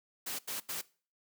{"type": "noise bursts", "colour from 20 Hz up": "white", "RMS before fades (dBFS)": -38, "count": 3, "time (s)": [0.26, 0.816], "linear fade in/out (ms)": 10, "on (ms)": 130, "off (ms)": 83, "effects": ["noise-tail reverb RT60 0.4 s tail -21 dB re dry", "high-pass 150 Hz 12 dB/octave"]}